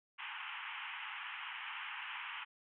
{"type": "band-pass noise", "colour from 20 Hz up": "white", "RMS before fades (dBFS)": -45, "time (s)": [0.18, 2.45], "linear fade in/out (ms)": 20, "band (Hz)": [820, 3100], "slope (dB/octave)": 96, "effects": []}